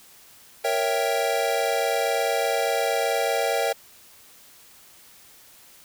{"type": "chord", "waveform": "square", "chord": "A# diminished seventh", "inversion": "none", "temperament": "equal", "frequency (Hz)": [466.2, 554.4, 659.3, 784], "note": ["A#4", "C#5", "E5", "G5"], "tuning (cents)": [0, 0, 0, 0], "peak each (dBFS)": -28, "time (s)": [0.64, 3.73], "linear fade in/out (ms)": 10, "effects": ["white hiss -51 dBFS RMS until 5.84 s"]}